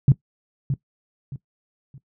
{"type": "tone with echo", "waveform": "sine", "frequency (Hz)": 136.9, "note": "C#3", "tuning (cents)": -21, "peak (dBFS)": -9, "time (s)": [0.08, 0.12], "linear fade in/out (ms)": 2, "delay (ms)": 620, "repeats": 3, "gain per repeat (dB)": -10, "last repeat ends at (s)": 1.98, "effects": ["noise-tail reverb RT60 0.1 s tail -18 dB re dry"]}